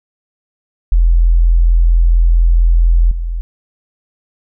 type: tone with level steps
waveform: sine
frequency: 42.2 Hz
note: E1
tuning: 41 cents sharp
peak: -6 / -16 dBFS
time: 0.92-3.41 s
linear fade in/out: 0 ms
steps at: 3.11 s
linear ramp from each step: 5 ms
effects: none